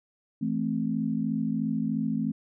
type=chord; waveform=sine; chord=A minor; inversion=second; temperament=equal with one note detuned; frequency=164.81 / 218.6 / 261.6 Hz; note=E3 / A3 / C4; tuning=0 / -11 / 0 cents; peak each=-32 / -28 / -30 dBFS; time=0.41-2.32 s; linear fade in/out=10 ms; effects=none